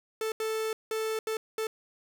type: tone bursts at uneven times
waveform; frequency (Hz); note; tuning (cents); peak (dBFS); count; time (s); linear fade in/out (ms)
45% pulse; 440; A4; 0; -29; 5; 0.21-0.32 / 0.4-0.73 / 0.91-1.19 / 1.27-1.37 / 1.58-1.67; 2
effects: none